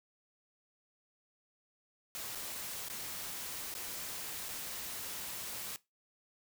white noise with dropouts, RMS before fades -42 dBFS, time 2.15-5.76 s, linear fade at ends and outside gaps 0 ms, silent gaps 2.35-2.355 / 2.884-2.899 / 3.74-3.751 / 4.485-4.489 s, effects noise-tail reverb RT60 0.2 s tail -19 dB re dry

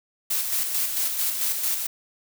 blue noise with tremolo, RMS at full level -24 dBFS, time 0.3-1.87 s, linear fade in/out 10 ms, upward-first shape square, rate 4.5 Hz, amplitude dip 40%, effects none

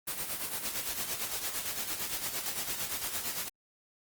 white noise with tremolo, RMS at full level -33 dBFS, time 0.07-3.49 s, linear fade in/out 10 ms, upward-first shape sine, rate 8.8 Hz, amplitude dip 60%, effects Opus 24 kbps

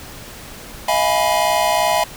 square chord, F half-diminished seventh, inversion third, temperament equal with one note detuned, 635.7 / 698.5 / 830.6 / 987.8 Hz, Eb5 / F5 / Ab5 / Cb6, +37 / 0 / 0 / 0 cents, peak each -21 dBFS, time 0.88-2.04 s, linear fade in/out 5 ms, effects pink hiss -36 dBFS RMS until 2.16 s

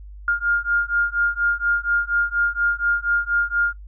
sine beating tone pair, 1409 / 1413.2 Hz, F6 / F6, +15 / +20 cents, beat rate 4.2 Hz, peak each -21 / -21 dBFS, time 0.28-3.73 s, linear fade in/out 2 ms, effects noise-tail reverb RT60 0.1 s tail -21 dB re dry + added 50 Hz sine -36 dBFS peak until 3.87 s

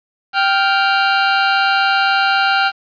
sawtooth tone pair together, 782.2 / 1396.9 Hz, G5 / F6, -4 / 0 cents, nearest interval minor seventh, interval 1004 cents, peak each -11 dBFS, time 0.33-2.72 s, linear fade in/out 50 ms, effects resampled to 11025 Hz + 7-bit

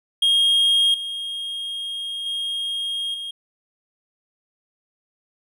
triangle tone with level steps, 3247 Hz, G#7, 40 cents flat, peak -13 / -25 / -22 / -27 dBFS, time 0.22-3.31 s, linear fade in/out 5 ms, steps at 0.94 / 2.26 / 3.14 s, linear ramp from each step 2 ms, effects none

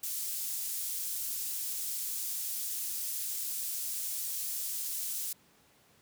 pink high-pass noise, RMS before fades -36 dBFS, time 0.03-5.33 s, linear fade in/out 5 ms, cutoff 8400 Hz, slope 12 dB/octave, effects pink hiss -64 dBFS RMS until 6.01 s + high-pass 100 Hz 12 dB/octave

